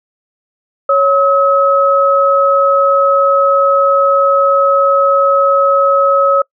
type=tone pair together; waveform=sine; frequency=554.4 / 1282.5 Hz; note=C#5 / E6; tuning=0 / -48 cents; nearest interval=octave + minor third; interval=1452 cents; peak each=-10 dBFS; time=0.89-6.42 s; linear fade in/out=5 ms; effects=noise-tail reverb RT60 0.1 s tail -26 dB re dry